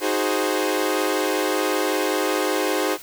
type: chord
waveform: sawtooth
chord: Ab dominant seventh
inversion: second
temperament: equal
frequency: 311.1 / 370 / 415.3 / 523.3 Hz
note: Eb4 / Gb4 / Ab4 / C5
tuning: 0 / 0 / 0 / 0 cents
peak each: -22 dBFS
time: 0-2.98 s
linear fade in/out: 50 ms
effects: white hiss -41 dBFS RMS until 3.02 s